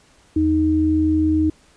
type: tone pair together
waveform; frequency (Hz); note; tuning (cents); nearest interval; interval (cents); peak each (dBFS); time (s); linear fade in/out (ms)
sine; 82.41 / 311.1; E2 / D#4; 0 / 0; octave + major seventh; 2300; -22 / -15; 0.36-1.5; 5
effects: pink hiss -54 dBFS RMS until 1.76 s + resampled to 22050 Hz